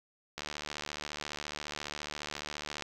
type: click train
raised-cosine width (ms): 0.2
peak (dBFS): -20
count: 183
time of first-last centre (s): 0.38-2.823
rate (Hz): 74.5
effects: 10-bit